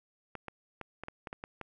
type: clicks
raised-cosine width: 0.5 ms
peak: -25 dBFS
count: 9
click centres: 0.353 / 0.483 / 0.813 / 1.036 / 1.084 / 1.272 / 1.329 / 1.439 / 1.613 s
effects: none